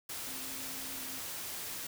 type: tone in noise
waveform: sine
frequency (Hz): 263.6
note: C4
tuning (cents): +13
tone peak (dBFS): -51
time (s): 0.27-1.19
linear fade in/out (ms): 5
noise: white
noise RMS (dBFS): -41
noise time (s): 0.09-1.87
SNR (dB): -13
effects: none